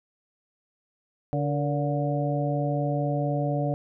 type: harmonic tone with a mistuned harmonic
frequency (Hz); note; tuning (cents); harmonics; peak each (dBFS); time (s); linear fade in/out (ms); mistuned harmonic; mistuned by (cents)
144.4; D3; -29; 1 / 2 / 3 / 4 / 5; -26 / -31 / -35 / -30 / -33; 1.33-3.74; 0; 3; +110
effects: none